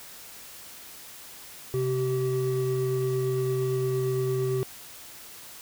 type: tone pair together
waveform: triangle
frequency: 131.05 / 384.4 Hz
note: C3 / G4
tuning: +3 / -34 cents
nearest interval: octave + perfect fifth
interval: 1863 cents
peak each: -26 / -24 dBFS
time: 1.74-4.63 s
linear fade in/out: 0 ms
effects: white hiss -45 dBFS RMS until 5.61 s